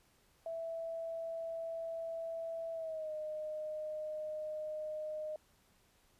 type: tone with pitch glide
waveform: sine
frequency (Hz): 659.3 to 615.1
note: E5 to D#5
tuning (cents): 0 to -20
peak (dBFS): -38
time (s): 0.46-5.36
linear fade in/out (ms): 2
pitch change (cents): -120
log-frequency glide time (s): 2.73-3.13
effects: pink hiss -70 dBFS RMS until 6.19 s + resampled to 32000 Hz